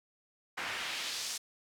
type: noise with band-pass filter sweep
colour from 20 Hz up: pink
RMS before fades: -38 dBFS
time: 0.57-1.38 s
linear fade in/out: 10 ms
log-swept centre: 1600 to 6400 Hz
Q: 1.2
effects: none